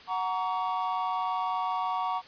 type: chord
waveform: triangle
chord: F# major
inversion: none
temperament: equal with one note detuned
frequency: 740 / 932.3 / 1131.4 Hz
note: F#5 / A#5 / C#6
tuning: 0 / 0 / +35 cents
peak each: -30 dBFS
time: 0.07-2.22 s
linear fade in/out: 50 ms
effects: white hiss -50 dBFS RMS until 2.27 s + resampled to 11025 Hz